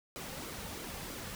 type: noise with flanger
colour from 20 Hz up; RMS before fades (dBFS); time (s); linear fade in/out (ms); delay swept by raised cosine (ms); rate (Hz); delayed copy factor
pink; -43; 0.16-1.35; 0; 1.1 to 3.1; 3.1; -0.5
effects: none